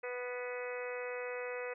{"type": "harmonic tone with a mistuned harmonic", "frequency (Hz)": 246.9, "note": "B3", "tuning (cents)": 0, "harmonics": [2, 3, 4, 5, 6, 7, 8, 9, 10], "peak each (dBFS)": [-39, -52, -51, -51, -49, -54, -47, -53, -49], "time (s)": [0.03, 1.74], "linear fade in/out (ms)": 10, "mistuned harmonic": 10, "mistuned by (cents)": 46, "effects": []}